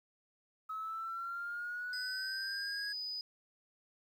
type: exponential sweep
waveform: sine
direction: up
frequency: 1282 to 1664 Hz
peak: -37 dBFS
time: 0.69-2.93 s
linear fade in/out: 10 ms
type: tone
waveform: sine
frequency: 4978 Hz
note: D#8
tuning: in tune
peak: -37 dBFS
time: 1.93-3.21 s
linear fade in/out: 2 ms
effects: tanh soft clip ceiling -33 dBFS + 11-bit